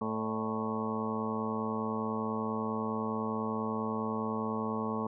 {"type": "harmonic tone with a mistuned harmonic", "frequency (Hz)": 110, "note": "A2", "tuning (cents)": 0, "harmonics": [1, 2, 3, 4, 5, 6, 7, 8, 9, 10], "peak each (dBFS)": [-44, -34, -46, -38, -44, -46, -46, -42, -43, -39], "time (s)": [0.01, 5.07], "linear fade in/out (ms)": 5, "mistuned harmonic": 6, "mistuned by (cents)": -68, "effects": []}